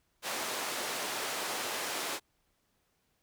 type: band-pass noise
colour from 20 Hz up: pink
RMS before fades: -36 dBFS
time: 0.22-2.2 s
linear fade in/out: 50 ms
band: 450 to 12000 Hz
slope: 12 dB/octave
effects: pink hiss -75 dBFS RMS until 3.22 s